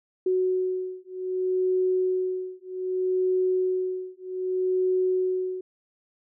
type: beating tone pair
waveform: sine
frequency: 370 / 370.64 Hz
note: F#4 / F#4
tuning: 0 / +3 cents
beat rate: 0.64 Hz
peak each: -26 dBFS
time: 0.26-5.61 s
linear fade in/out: 5 ms
effects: none